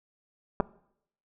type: clicks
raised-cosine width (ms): 1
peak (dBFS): -11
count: 2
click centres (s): 0.601 / 0.606
effects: noise-tail reverb RT60 0.7 s tail -21 dB re dry